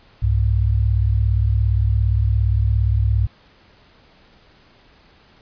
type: tone pair together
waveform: sine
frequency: 65.3 / 102.65 Hz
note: C2 / G#2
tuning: -3 / -20 cents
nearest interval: minor sixth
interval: 783 cents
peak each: -17 dBFS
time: 0.22-3.27 s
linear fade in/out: 10 ms
effects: pink hiss -52 dBFS RMS until 5.41 s + resampled to 11025 Hz